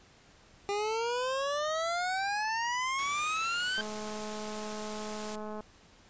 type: exponential sweep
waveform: 25% pulse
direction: up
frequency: 399.9 to 1566 Hz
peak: -26 dBFS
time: 0.69-3.81 s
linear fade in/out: 0 ms
type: noise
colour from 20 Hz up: white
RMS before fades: -42 dBFS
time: 2.98-5.36 s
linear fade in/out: 10 ms
type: click train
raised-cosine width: 1 ms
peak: -28 dBFS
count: 390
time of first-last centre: 3.78-5.606 s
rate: 213 Hz
effects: pink hiss -59 dBFS RMS until 6.09 s + resampled to 16000 Hz